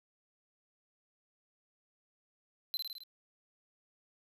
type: tone with echo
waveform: square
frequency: 4064 Hz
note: B7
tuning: 49 cents sharp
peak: -33 dBFS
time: 2.74-2.77 s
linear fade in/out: 0 ms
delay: 53 ms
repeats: 5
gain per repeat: -3 dB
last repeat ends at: 3.035 s
effects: none